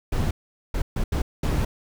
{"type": "noise bursts at uneven times", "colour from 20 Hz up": "brown", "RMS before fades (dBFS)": -23, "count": 5, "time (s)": [[0.12, 0.31], [0.74, 0.82], [0.96, 1.04], [1.12, 1.22], [1.43, 1.65]], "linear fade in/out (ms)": 5, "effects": []}